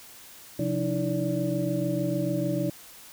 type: tone cluster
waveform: sine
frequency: 132.1 / 176.8 / 298.3 / 325 / 577 Hz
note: C3 / F3 / D4 / E4 / D5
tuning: +17 / +22 / +27 / -24 / -31 cents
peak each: -31 dBFS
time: 0.59-2.7 s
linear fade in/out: 5 ms
effects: white hiss -48 dBFS RMS until 3.12 s